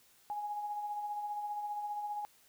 sine tone with tremolo, 830.6 Hz, G#5, in tune, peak -34 dBFS, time 0.3-2.25 s, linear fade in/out 0 ms, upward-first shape sine, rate 15 Hz, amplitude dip 40%, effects white hiss -65 dBFS RMS until 2.48 s

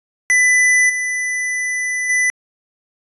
square tone with level steps, 1996 Hz, B6, 18 cents sharp, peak -11 / -19 / -14 dBFS, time 0.3-2.3 s, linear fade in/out 0 ms, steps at 0.89 / 2.09 s, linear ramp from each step 10 ms, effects resampled to 24000 Hz

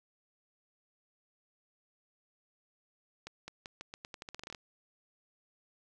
accelerating click train, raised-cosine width 0.2 ms, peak -26 dBFS, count 16, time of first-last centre 3.27-4.548 s, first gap 210 ms, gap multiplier 0.85, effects none

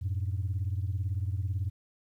sine beating tone pair, 90.6 / 108.6 Hz, F#2 / A2, -36 / -22 cents, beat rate 18 Hz, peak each -29 / -32 dBFS, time 0.01-1.7 s, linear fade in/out 20 ms, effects tanh soft clip ceiling -24 dBFS + 11-bit

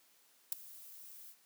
violet noise with ADSR envelope, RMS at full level -31 dBFS, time 0.52-1.36 s, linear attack 4 ms, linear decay 9 ms, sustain -22 dB, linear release 66 ms, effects white hiss -68 dBFS RMS until 1.45 s + high-pass 200 Hz 12 dB/octave

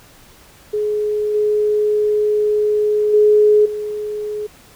sine tone with level steps, 421.4 Hz, G#4, 25 cents sharp, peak -16 / -13 / -8 / -21 dBFS, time 0.73-4.47 s, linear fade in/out 10 ms, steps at 1.34 / 3.13 / 3.65 s, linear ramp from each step 10 ms, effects pink hiss -46 dBFS RMS until 4.75 s

